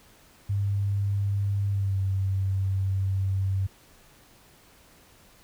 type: tone with pitch glide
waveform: sine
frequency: 100 to 96.26 Hz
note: G2 to G2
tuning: +35 to -31 cents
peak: -23 dBFS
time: 0.49-3.67 s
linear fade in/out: 10 ms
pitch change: -66 cents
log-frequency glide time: 1.7-2 s
effects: pink hiss -56 dBFS RMS until 5.43 s